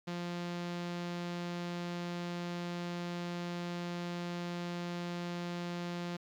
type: tone with low-pass filter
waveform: sawtooth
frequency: 174.3 Hz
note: F3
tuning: 3 cents flat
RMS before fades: -39 dBFS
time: 0.07-6.17 s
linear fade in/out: 10 ms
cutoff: 4600 Hz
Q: 1.3
effects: 11-bit